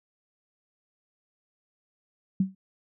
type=tone with exponential decay; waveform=sine; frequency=190.6 Hz; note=G3; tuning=48 cents flat; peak=-17 dBFS; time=2.4-2.55 s; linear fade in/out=5 ms; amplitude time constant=32 ms; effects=none